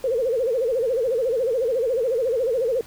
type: tone with vibrato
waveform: sine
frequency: 488.1 Hz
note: B4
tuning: 20 cents flat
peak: -19 dBFS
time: 0.04-2.81 s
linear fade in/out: 2 ms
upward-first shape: sine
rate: 14 Hz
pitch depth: 170 cents each way
effects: pink hiss -47 dBFS RMS until 2.86 s